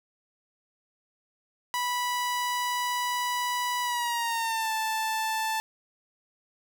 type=tone with pitch glide; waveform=sawtooth; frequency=983 to 880.8 Hz; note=B5 to A5; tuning=-8 to +2 cents; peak=-23 dBFS; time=1.74-5.6 s; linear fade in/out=0 ms; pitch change=-190 cents; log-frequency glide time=3.82-4.72 s; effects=none